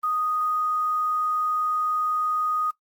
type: tone with quantisation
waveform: sine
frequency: 1243 Hz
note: D#6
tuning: 2 cents flat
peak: -22 dBFS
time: 0.03-2.71 s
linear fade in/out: 10 ms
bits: 8
effects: noise-tail reverb RT60 0.1 s tail -17 dB re dry + Opus 24 kbps